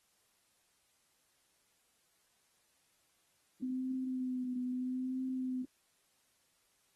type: tone with vibrato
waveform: sine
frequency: 254.9 Hz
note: C4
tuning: 45 cents flat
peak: -34 dBFS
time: 3.62-5.65 s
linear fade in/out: 5 ms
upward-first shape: triangle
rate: 0.77 Hz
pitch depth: 36 cents each way
effects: white hiss -74 dBFS RMS until 6.95 s + AAC 32 kbps